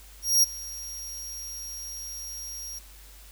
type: tone with ADSR envelope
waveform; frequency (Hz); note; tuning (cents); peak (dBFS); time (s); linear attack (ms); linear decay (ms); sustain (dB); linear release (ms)
sawtooth; 5630; F8; +13; -13; 0.22-2.79; 210; 17; -20; 7
effects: added 50 Hz sine -48 dBFS peak until 3.31 s + white hiss -52 dBFS RMS until 3.31 s